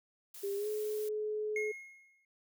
blue noise, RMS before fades -49 dBFS, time 0.34-1.09 s, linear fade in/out 5 ms
sine tone with pitch glide, 399.9 to 426.1 Hz, G4 to G#4, +35 to +44 cents, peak -33 dBFS, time 0.43-1.72 s, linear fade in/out 10 ms, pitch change +109 cents, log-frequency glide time 0.56-0.68 s
triangle tone with exponential decay, 2156 Hz, C#7, 49 cents flat, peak -31 dBFS, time 1.56-2.25 s, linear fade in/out 2 ms, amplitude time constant 150 ms
effects none

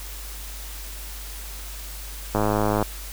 click train, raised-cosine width 1 ms, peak -8 dBFS, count 51, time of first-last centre 2.35-2.826 s, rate 105 Hz, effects added 50 Hz sine -35 dBFS peak until 3.12 s + white hiss -39 dBFS RMS until 3.12 s

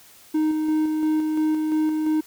triangle tone with tremolo, 310.5 Hz, D#4, 3 cents flat, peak -16 dBFS, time 0.34-2.21 s, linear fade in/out 10 ms, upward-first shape square, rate 2.9 Hz, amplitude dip 30%, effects white hiss -50 dBFS RMS until 2.26 s

